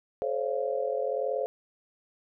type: tone cluster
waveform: sine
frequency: 430.3 / 526 / 567 / 689 Hz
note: A4 / C5 / C#5 / F5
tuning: -39 / +9 / +39 / -24 cents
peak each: -33 / -30 / -33 / -36 dBFS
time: 0.22-1.46 s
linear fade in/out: 0 ms
effects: none